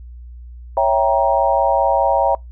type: chord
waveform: sine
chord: C# diminished seventh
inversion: none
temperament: equal with one note detuned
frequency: 554.4 / 659.3 / 784 / 940.4 Hz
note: C#5 / E5 / G5 / Bb5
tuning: 0 / 0 / 0 / +15 cents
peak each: -18 dBFS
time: 0.77-2.35 s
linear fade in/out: 2 ms
effects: noise-tail reverb RT60 0.2 s tail -26 dB re dry + added 60 Hz sine -33 dBFS peak until 2.51 s